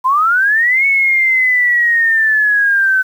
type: linear two-way sweep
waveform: sine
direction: up then down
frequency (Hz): 997 to 2217 to 1515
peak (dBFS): -9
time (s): 0.04-3.03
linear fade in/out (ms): 20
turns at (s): 0.86
effects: 7-bit